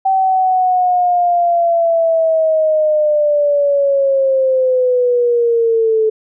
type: linear sweep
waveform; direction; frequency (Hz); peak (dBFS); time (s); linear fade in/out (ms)
sine; down; 771 to 434.2; -10; 0.05-6.1; 10
effects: none